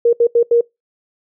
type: tone bursts at uneven times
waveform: sine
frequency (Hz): 470.6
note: A#4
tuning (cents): +16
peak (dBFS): -8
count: 4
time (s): 0.05-0.13 / 0.2-0.27 / 0.35-0.43 / 0.51-0.61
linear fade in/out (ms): 5
effects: noise-tail reverb RT60 0.2 s tail -25 dB re dry